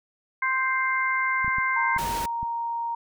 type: harmonic tone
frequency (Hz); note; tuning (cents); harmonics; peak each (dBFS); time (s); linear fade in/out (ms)
523.3; C5; 0; 2 / 3 / 4; -26 / -27 / -26; 0.42-1.98; 5
type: clicks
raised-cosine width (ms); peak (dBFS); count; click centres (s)
5; -25; 5; 1.446 / 1.48 / 1.584 / 1.964 / 2.43
type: tone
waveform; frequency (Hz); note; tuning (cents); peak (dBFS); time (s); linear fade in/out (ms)
sine; 932.3; A#5; 0; -26; 1.76-2.95; 5
type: noise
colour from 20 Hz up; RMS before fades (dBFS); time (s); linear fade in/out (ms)
pink; -33; 1.98-2.26; 5
effects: none